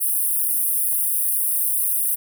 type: high-pass noise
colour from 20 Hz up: pink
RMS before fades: -21 dBFS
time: 0-2.16 s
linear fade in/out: 20 ms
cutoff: 9200 Hz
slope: 96 dB/octave
effects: none